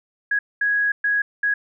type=tone bursts at uneven times; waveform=sine; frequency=1661.2 Hz; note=G#6; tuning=in tune; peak=-17 dBFS; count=4; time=0.31-0.39 / 0.61-0.92 / 1.04-1.22 / 1.43-1.54 s; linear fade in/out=5 ms; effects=none